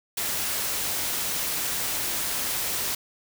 white noise, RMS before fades -28 dBFS, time 0.17-2.95 s, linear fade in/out 5 ms, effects none

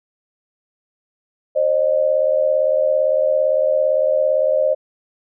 sine tone pair together, 532.3 / 610 Hz, C5 / D#5, +30 / -34 cents, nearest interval major second, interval 236 cents, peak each -17 / -16 dBFS, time 1.55-4.75 s, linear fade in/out 20 ms, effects none

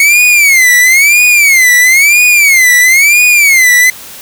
45% pulse tone with vibrato, 2199 Hz, C#7, 14 cents flat, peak -3 dBFS, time 0-3.9 s, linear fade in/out 2 ms, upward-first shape sine, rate 1 Hz, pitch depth 200 cents each way, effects white hiss -29 dBFS RMS until 4.21 s

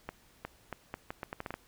accelerating click train, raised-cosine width 0.5 ms, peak -22 dBFS, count 11, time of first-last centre 0.09-1.541 s, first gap 360 ms, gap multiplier 0.77, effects pink hiss -63 dBFS RMS until 1.67 s

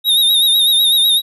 square tone with vibrato, 3726 Hz, A#7, 2 cents flat, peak -10 dBFS, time 0.04-1.22 s, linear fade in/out 50 ms, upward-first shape sine, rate 8 Hz, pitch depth 59 cents each way, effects none

